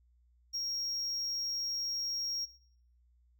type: tone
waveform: triangle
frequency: 5588 Hz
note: F8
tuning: in tune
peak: -32 dBFS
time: 0.53-2.46 s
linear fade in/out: 20 ms
effects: noise-tail reverb RT60 0.6 s tail -18 dB re dry + added 60 Hz sine -64 dBFS peak until 3.39 s